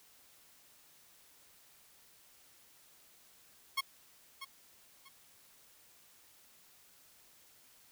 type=tone with echo; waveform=15% pulse; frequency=1088 Hz; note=C#6; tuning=33 cents flat; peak=-24 dBFS; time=3.77-3.81 s; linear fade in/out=10 ms; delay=640 ms; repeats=2; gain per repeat=-12 dB; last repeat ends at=5.09 s; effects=white hiss -63 dBFS RMS until 7.91 s

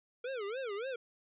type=tone with vibrato; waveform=square; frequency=462.5 Hz; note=A#4; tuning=14 cents flat; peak=-37 dBFS; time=0.24-0.96 s; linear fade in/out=5 ms; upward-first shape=sine; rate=3.5 Hz; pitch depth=270 cents each way; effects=resampled to 8000 Hz

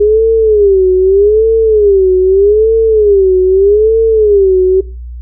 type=tone with vibrato; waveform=sine; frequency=408.5 Hz; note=G#4; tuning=29 cents flat; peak=-4 dBFS; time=0-4.81 s; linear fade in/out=10 ms; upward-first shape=sine; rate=0.81 Hz; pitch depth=170 cents each way; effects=noise-tail reverb RT60 0.3 s tail -19 dB re dry + added 60 Hz sine -22 dBFS peak until 5.21 s

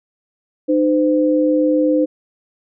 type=tone pair together; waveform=sine; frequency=304.7 / 512 Hz; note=D#4 / C5; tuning=-36 / -38 cents; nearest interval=major sixth; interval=898 cents; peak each=-14 / -16 dBFS; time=0.68-2.06 s; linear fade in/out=20 ms; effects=none

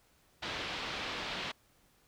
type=low-pass noise; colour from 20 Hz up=white; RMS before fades=-39 dBFS; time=0.42-1.52 s; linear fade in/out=10 ms; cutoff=3900 Hz; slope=24 dB/octave; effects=pink hiss -68 dBFS RMS until 2.07 s

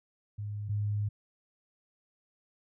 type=tone pair in turn; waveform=sine; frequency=103.8 / 103.8 Hz; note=G#2 / G#2; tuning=0 / 0 cents; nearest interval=unison; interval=0 cents; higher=neither; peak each=-34 / -28 dBFS; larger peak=second; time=0.38-0.69 / 0.69-1.09 s; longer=second; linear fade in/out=10 ms; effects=none

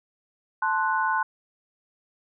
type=chord; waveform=sine; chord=F# diminished; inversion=first; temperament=equal; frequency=880 / 1046.5 / 1480 Hz; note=A5 / C6 / F#6; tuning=0 / 0 / 0 cents; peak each=-26 dBFS; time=0.62-1.23 s; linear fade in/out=5 ms; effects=none

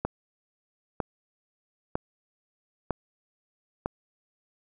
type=click train; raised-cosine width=1 ms; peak=-13 dBFS; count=5; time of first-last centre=0.05-3.86 s; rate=1.05 Hz; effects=none

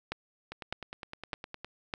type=two click trains; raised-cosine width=0.3 ms; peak=-24 / -17 dBFS; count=12 / 4; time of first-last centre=0.52-1.646 / 0.12-1.938 s; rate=9.77 / 1.65 Hz; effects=none

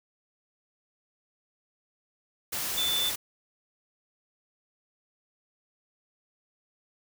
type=tone in noise; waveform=sine; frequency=3520 Hz; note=A7; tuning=in tune; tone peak=-26 dBFS; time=2.77-3.1 s; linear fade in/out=10 ms; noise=white; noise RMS=-32 dBFS; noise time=2.52-3.16 s; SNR=+3 dB; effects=none

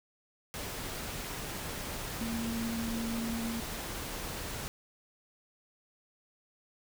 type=tone in noise; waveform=sine; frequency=229.5 Hz; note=A#3; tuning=27 cents flat; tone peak=-33 dBFS; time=2.21-3.6 s; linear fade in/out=0 ms; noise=pink; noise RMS=-39 dBFS; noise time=0.54-4.68 s; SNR=+3 dB; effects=none

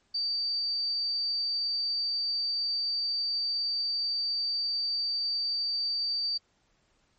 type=tone; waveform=sine; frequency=4629 Hz; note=D8; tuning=26 cents flat; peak=-27 dBFS; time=0.14-6.38 s; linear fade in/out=10 ms; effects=pink hiss -70 dBFS RMS until 7.18 s + MP3 32 kbps

